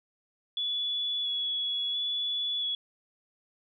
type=tone with vibrato; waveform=sine; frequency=3400 Hz; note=G#7; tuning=40 cents sharp; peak=-28 dBFS; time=0.57-2.75 s; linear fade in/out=2 ms; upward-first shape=square; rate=0.73 Hz; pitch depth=13 cents each way; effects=none